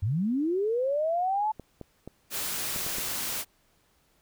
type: linear sweep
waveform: sine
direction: up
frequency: 86.4 to 880 Hz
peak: -24 dBFS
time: 0.02-1.52 s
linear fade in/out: 10 ms
type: clicks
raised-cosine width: 2 ms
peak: -26 dBFS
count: 6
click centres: 1.597 / 1.813 / 2.076 / 2.762 / 2.865 / 2.984 s
type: noise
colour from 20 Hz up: white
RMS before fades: -32 dBFS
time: 2.3-3.45 s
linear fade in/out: 50 ms
effects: pink hiss -67 dBFS RMS until 4.21 s